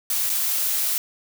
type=noise with dropouts; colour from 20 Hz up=blue; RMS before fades=-23 dBFS; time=0.1-0.98 s; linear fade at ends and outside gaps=1 ms; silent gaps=0.295-0.299 s; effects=none